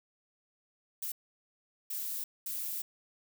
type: noise bursts at uneven times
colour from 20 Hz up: violet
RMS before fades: -37 dBFS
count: 3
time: 1.02-1.12 / 1.9-2.24 / 2.46-2.82 s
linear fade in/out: 5 ms
effects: none